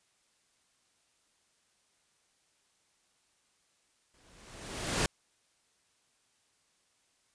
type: noise with exponential growth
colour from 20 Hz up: pink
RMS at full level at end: -27 dBFS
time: 4.14-5.06 s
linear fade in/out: 2 ms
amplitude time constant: 200 ms
effects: white hiss -72 dBFS RMS until 7.34 s + resampled to 22050 Hz